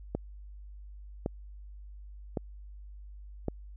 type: click train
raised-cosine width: 2 ms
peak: -17 dBFS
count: 4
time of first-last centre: 0.15-3.483 s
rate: 0.9 Hz
effects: added 50 Hz sine -44 dBFS peak until 3.76 s